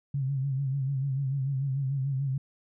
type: tone with vibrato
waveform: sine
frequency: 135.9 Hz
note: C#3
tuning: 34 cents flat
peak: -26 dBFS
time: 0.14-2.38 s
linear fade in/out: 5 ms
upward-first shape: sine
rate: 6.8 Hz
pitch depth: 70 cents each way
effects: none